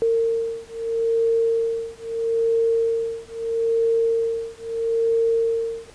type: beating tone pair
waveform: sine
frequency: 456.9 / 457.67 Hz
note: A#4 / A#4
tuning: -35 / -32 cents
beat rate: 0.77 Hz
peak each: -22 dBFS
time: 0.02-5.9 s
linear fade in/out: 0 ms
effects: pink hiss -48 dBFS RMS until 5.94 s + resampled to 22050 Hz